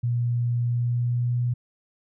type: tone with pitch glide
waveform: sine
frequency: 120 to 121.89 Hz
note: B2 to B2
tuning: -49 to -22 cents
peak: -21 dBFS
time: 0.03-1.54 s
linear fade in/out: 10 ms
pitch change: +27 cents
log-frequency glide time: 0.64-1.42 s
effects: none